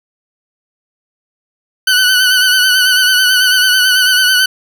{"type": "tone with vibrato", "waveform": "20% pulse", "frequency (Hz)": 1500, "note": "F#6", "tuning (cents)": 23, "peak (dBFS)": -3, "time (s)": [1.87, 4.46], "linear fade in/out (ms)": 5, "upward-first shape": "sine", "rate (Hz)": 9.1, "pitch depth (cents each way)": 40, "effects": []}